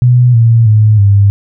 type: tone with pitch steps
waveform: sine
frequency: 123.47 / 115.2 / 107.49 / 100.29 Hz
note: B2 / A#2 / A2 / G2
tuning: 0 / -20 / -40 / +40 cents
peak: -3 dBFS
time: 0.02-1.3 s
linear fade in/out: 0 ms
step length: 320 ms
effects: none